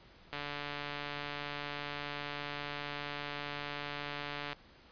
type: click train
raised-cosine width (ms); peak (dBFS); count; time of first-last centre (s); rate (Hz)
0.3; -23; 610; 0.33-4.53; 145
effects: pink hiss -59 dBFS RMS until 4.91 s + resampled to 11025 Hz